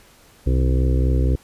harmonic tone, 64 Hz, C2, 38 cents flat, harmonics 1 / 2 / 4 / 5 / 6 / 7 / 8, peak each -16 / -22 / -28 / -30 / -32 / -33 / -34 dBFS, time 0.46-1.36 s, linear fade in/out 10 ms, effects pink hiss -51 dBFS RMS until 1.43 s + resampled to 32000 Hz

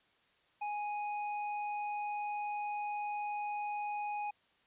sine tone with hard clipping, 830.6 Hz, G#5, in tune, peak -37 dBFS, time 0.61-4.31 s, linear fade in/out 10 ms, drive 10 dB, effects white hiss -70 dBFS RMS until 4.66 s + resampled to 8000 Hz

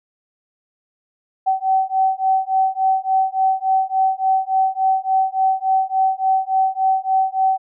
sine beating tone pair, 762 / 765.5 Hz, G5 / G5, -49 / -41 cents, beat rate 3.5 Hz, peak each -18 / -18 dBFS, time 1.46-7.58 s, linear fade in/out 20 ms, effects none

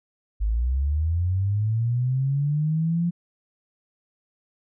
sine linear sweep, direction up, 49.87 to 174.61 Hz, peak -20 dBFS, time 0.4-3.11 s, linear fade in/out 20 ms, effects none

